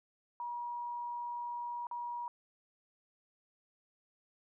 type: tone with dropouts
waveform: sine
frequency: 958 Hz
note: A#5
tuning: 47 cents sharp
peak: -37 dBFS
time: 0.4-2.28 s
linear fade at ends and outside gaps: 1 ms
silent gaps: 1.869-1.912 s
effects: none